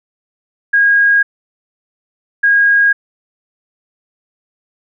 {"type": "tone pair in turn", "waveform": "sine", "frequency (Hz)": [1635, 1635], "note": ["G#6", "G#6"], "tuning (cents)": [-28, -28], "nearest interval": "unison", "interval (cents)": 0, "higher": "neither", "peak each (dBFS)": -7, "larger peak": "neither", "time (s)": [[0.73, 1.23], [2.43, 2.93]], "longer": "neither", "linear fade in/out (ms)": 10, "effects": []}